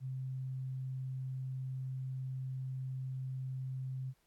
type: tone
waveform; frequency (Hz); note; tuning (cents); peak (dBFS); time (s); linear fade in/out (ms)
sine; 130.81; C3; 0; -37; 0-4.14; 50
effects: pink hiss -75 dBFS RMS until 4.26 s + AAC 64 kbps